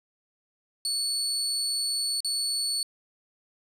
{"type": "tone with dropouts", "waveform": "30% pulse", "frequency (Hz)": 4435, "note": "C#8", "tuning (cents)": 0, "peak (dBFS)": -23, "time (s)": [0.85, 2.83], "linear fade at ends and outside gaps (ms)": 1, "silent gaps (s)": [2.205, 2.246], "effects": ["resampled to 32000 Hz"]}